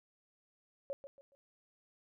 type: tone with echo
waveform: sine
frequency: 554.4 Hz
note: C#5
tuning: in tune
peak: -36 dBFS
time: 0.9-0.93 s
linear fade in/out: 0 ms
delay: 140 ms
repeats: 3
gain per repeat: -10 dB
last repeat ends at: 1.35 s
effects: none